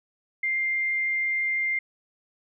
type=tone; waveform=sine; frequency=2102 Hz; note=C7; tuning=7 cents sharp; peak=-23 dBFS; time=0.43-1.79 s; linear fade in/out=5 ms; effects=none